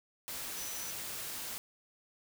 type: tone in noise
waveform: sine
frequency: 5960 Hz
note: F#8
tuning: 12 cents sharp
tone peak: -44 dBFS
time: 0.57-0.91 s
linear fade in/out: 0 ms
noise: white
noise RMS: -41 dBFS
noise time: 0.28-1.58 s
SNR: -6 dB
effects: none